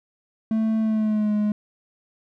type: tone with pitch glide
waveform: triangle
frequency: 220.8 to 209.9 Hz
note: A3 to G#3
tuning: +6 to +19 cents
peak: -17 dBFS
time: 0.51-1.52 s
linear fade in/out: 2 ms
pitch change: -87 cents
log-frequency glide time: 0.8-1.33 s
effects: none